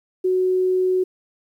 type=tone; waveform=sine; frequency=370 Hz; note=F#4; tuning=in tune; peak=-16 dBFS; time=0.24-1.04 s; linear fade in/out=10 ms; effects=9-bit